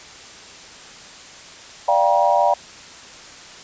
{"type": "chord", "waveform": "sine", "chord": "G minor seventh", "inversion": "second", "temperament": "equal with one note detuned", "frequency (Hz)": [587.3, 698.5, 784, 953], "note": ["D5", "F5", "G5", "Bb5"], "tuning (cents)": [0, 0, 0, 38], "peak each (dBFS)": -19, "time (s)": [1.88, 2.54], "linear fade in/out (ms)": 5, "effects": ["white hiss -40 dBFS RMS until 3.63 s", "resampled to 16000 Hz"]}